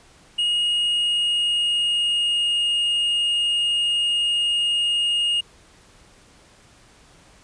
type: tone with pitch glide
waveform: triangle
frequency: 2874 to 2852 Hz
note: F7 to F7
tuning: +49 to +36 cents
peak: -17 dBFS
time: 0.38-5.41 s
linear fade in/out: 10 ms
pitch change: -13 cents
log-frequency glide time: 0.63-2.69 s
effects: pink hiss -52 dBFS RMS until 7.43 s + resampled to 22050 Hz

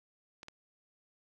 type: clicks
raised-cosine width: 0.2 ms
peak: -29 dBFS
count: 2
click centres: 0.431 / 0.484 s
effects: none

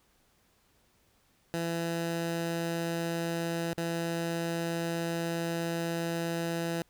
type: tone with dropouts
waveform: 15% pulse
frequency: 167.7 Hz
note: E3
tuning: 30 cents sharp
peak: -24 dBFS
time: 1.54-6.82 s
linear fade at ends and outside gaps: 0 ms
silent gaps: 3.734-3.778 s
effects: pink hiss -68 dBFS RMS until 6.89 s

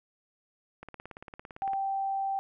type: click train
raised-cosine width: 0.5 ms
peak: -28 dBFS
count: 17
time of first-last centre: 0.83-1.734 s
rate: 17.7 Hz
type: tone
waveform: sine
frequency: 781 Hz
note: G5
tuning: 7 cents flat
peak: -28 dBFS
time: 1.62-2.39 s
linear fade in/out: 0 ms
effects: none

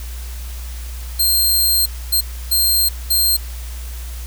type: tone bursts at uneven times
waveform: 10% pulse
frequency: 4186 Hz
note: C8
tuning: in tune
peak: -6 dBFS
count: 4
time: 1.19-1.86 / 2.12-2.21 / 2.51-2.89 / 3.1-3.37 s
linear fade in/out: 10 ms
effects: added 60 Hz sine -26 dBFS peak until 4.26 s + white hiss -38 dBFS RMS until 4.26 s

